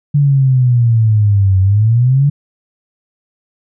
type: exponential two-way sweep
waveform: sine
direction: down then up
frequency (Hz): 146.4 to 93.5 to 146.4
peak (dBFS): -7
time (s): 0.14-2.3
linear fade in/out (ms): 10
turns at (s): 1.6
effects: none